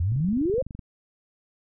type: exponential sweep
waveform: sine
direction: up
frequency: 79.3 to 554.4 Hz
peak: -21 dBFS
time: 0-0.62 s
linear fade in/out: 5 ms
type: click train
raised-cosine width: 5 ms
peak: -25 dBFS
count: 17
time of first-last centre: 0.12-0.792 s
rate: 23.8 Hz
effects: none